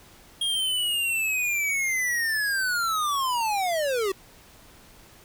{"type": "linear sweep", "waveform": "square", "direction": "down", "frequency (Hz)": [3261, 370], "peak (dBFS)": -24, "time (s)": [0.41, 4.12], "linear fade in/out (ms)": 5, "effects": ["pink hiss -52 dBFS RMS until 5.24 s"]}